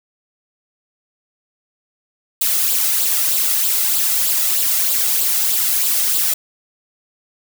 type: noise with flanger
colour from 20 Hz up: blue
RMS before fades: -17 dBFS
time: 2.41-6.34 s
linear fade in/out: 5 ms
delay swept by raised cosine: 0.24 to 1.54 ms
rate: 3.2 Hz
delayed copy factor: +0.55
effects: none